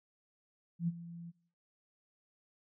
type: tone with ADSR envelope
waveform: sine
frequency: 169.9 Hz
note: F3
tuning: 47 cents flat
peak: -28 dBFS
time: 0.79-1.32 s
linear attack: 89 ms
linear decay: 31 ms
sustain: -16 dB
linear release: 30 ms
effects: noise-tail reverb RT60 0.7 s tail -24 dB re dry